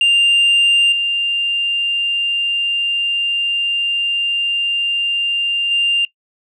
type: tone with level steps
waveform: sine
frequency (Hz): 2794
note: F7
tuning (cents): 0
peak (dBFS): -7 / -14 / -11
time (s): 0.01-6.05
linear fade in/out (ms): 2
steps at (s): 0.92 / 5.71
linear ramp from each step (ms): 5
effects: noise-tail reverb RT60 0.1 s tail -21 dB re dry + tanh soft clip ceiling -8 dBFS